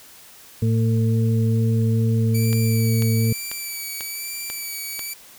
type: harmonic tone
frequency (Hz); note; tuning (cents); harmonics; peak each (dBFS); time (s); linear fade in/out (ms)
112.8; A2; +44; 1 / 2 / 4; -17 / -23 / -29; 0.62-3.33; 5
type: tone with vibrato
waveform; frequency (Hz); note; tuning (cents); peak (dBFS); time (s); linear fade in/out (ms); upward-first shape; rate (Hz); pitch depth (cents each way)
5% pulse; 2308; D7; -31; -19; 2.34-5.14; 10; sine; 1.1; 29
type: click train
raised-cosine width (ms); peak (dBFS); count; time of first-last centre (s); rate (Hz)
0.2; -14; 6; 2.53-4.993; 2.03
effects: white hiss -46 dBFS RMS until 5.38 s